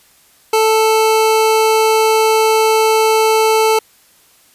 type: tone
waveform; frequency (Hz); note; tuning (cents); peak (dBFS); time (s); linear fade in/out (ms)
25% pulse; 440; A4; 0; -6; 0.53-3.79; 5
effects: white hiss -50 dBFS RMS until 4.54 s + resampled to 32000 Hz